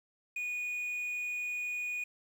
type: tone with quantisation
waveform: triangle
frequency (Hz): 2462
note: D#7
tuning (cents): -19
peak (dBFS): -32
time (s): 0.36-2.04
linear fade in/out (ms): 5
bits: 10
effects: none